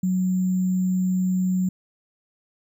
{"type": "tone with sample-and-hold", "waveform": "sine", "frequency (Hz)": 184.4, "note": "F#3", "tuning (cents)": -6, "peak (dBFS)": -19, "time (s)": [0.03, 1.69], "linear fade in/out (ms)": 5, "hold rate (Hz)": 7350, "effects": []}